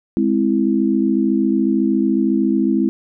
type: chord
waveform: sine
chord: Ab augmented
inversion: none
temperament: equal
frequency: 207.7 / 261.6 / 329.6 Hz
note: Ab3 / C4 / E4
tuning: 0 / 0 / 0 cents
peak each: -18 dBFS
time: 0.17-2.89 s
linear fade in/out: 0 ms
effects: none